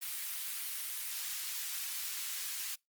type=high-pass noise; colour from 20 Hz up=white; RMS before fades=-39 dBFS; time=0.01-2.76 s; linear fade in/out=20 ms; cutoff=1700 Hz; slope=12 dB/octave; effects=noise-tail reverb RT60 0.2 s tail -26 dB re dry + Opus 32 kbps